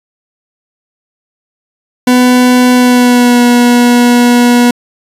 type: tone with pitch glide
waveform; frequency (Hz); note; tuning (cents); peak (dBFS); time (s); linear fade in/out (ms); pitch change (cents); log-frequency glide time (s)
40% pulse; 249.2 to 242.2; B3 to B3; +16 to -34; -3; 2.07-4.71; 5; -50; 2.72-3.42
effects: resampled to 32000 Hz